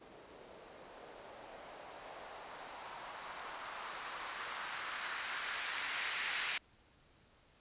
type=noise with low-pass filter sweep; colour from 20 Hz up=violet; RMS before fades=-44 dBFS; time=0.01-6.58 s; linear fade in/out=5 ms; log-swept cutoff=430 to 2100 Hz; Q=1.5; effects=pink hiss -67 dBFS RMS until 7.6 s + resampled to 8000 Hz